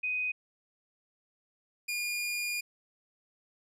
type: tone pair in turn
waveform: sine / sawtooth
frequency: 2500 / 2426 Hz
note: D#7 / D#7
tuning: +8 / -44 cents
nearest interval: minor second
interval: 52 cents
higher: first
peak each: -29 / -28 dBFS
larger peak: second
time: 0.03-0.32 / 1.88-2.61 s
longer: second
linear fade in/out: 10 ms
effects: resampled to 32000 Hz